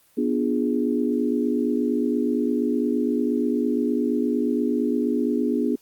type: chord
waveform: sine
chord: B diminished seventh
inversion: none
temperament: equal with one note detuned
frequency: 245.1 / 293.7 / 349.2 / 415.3 Hz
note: B3 / D4 / F4 / Ab4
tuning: -13 / 0 / 0 / 0 cents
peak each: -23 / -25 / -29 / -27 dBFS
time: 0.17-5.76 s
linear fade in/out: 10 ms
effects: white hiss -59 dBFS RMS until 5.81 s + Opus 32 kbps